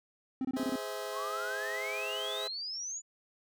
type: tone bursts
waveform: triangle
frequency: 261.6 Hz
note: C4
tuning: in tune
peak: -28 dBFS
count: 6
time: 0.41-0.758 s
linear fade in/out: 2 ms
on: 38 ms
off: 24 ms
type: chord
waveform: sawtooth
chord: Ab augmented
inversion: none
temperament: just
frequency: 415.3 / 519.1 / 648.9 Hz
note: Ab4 / C5 / E5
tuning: 0 / -14 / -27 cents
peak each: -37 dBFS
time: 0.56-2.48 s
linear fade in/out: 10 ms
type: exponential sweep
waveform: sine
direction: up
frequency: 1030 to 7040 Hz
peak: -36 dBFS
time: 1.12-3.02 s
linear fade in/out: 50 ms
effects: none